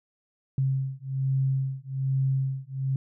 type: beating tone pair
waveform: sine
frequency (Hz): 133.4 / 134.6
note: C3 / C3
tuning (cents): +34 / +49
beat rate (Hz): 1.2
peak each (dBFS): -27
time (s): 0.58-2.96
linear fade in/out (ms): 2
effects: none